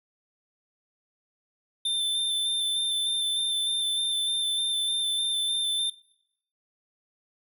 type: tone with vibrato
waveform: square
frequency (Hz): 3561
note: A7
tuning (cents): +20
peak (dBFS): -25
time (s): 1.85-5.9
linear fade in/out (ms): 5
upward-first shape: square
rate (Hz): 3.3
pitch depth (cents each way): 13
effects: noise-tail reverb RT60 0.7 s tail -19 dB re dry